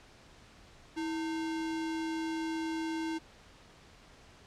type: tone with sample-and-hold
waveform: sine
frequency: 323.2 Hz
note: E4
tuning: 34 cents flat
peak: -32 dBFS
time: 0.96-3.19 s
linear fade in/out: 20 ms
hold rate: 1225 Hz
effects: pink hiss -57 dBFS RMS until 4.46 s + low-pass 6000 Hz 12 dB/octave